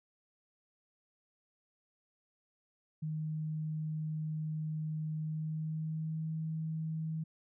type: tone with pitch glide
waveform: sine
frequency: 155.56 to 159.01 Hz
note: D#3 to D#3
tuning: 0 to +38 cents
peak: -34 dBFS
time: 3.02-7.24 s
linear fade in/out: 10 ms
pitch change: +38 cents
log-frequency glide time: 5.18-6.32 s
effects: none